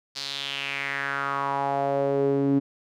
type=tone with band-pass filter sweep; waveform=sawtooth; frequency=139.2 Hz; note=C#3; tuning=8 cents sharp; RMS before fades=-26 dBFS; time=0.15-2.6 s; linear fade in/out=20 ms; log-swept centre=4700 to 280 Hz; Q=4; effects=none